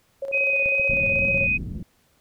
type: tone with tremolo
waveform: sine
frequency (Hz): 549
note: C#5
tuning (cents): -17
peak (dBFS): -25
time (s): 0.22-1.47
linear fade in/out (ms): 5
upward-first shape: square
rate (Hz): 16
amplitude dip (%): 55
type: tone with vibrato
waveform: sine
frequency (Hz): 2509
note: D#7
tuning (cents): +14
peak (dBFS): -19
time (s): 0.32-1.58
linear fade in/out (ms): 20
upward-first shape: sine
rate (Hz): 2.4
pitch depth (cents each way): 10
type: click train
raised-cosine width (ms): 5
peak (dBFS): -26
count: 8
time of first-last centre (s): 0.66-1.62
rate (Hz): 7.29
type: low-pass noise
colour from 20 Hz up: white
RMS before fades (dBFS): -31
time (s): 0.89-1.83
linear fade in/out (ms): 2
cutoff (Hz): 220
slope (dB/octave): 24
effects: pink hiss -63 dBFS RMS until 2.2 s